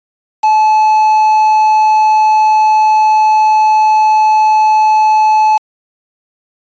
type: tone with quantisation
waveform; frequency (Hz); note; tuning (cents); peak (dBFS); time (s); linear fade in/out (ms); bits
triangle; 863; A5; -34; -4; 0.43-5.58; 10; 4
effects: resampled to 16000 Hz